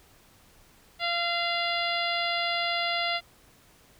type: harmonic tone with a mistuned harmonic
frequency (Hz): 688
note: F5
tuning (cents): -26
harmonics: 1 / 2 / 3 / 4 / 5 / 6 / 7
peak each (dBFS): -31 / -34 / -31 / -34 / -34 / -36 / -39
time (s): 0.99-3.21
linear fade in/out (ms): 50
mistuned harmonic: 4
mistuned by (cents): +33
effects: pink hiss -58 dBFS RMS until 3.99 s